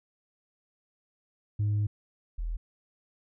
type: tone pair in turn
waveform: sine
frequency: 104.2 / 41 Hz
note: G#2 / E1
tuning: +6 / -9 cents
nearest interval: octave + major third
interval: 1615 cents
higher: first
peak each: -22 / -29 dBFS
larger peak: first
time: 1.59-1.87 / 2.38-2.57 s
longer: first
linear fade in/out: 10 ms
effects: tanh soft clip ceiling -23 dBFS